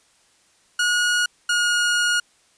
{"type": "tone pair in turn", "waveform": "sawtooth", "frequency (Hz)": [1448, 1437.2], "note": ["F#6", "F6"], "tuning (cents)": [-38, 49], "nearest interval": "unison", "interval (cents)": 13, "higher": "first", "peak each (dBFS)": -14, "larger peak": "neither", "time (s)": [[0.79, 1.26], [1.49, 2.2]], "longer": "second", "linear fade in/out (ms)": 5, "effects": ["white hiss -59 dBFS RMS until 2.57 s", "resampled to 22050 Hz"]}